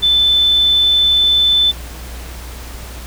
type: tone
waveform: sine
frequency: 3520 Hz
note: A7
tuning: in tune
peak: -9 dBFS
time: 0.02-1.72 s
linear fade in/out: 20 ms
effects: added 60 Hz sine -29 dBFS peak until 3.06 s + pink hiss -34 dBFS RMS until 3.06 s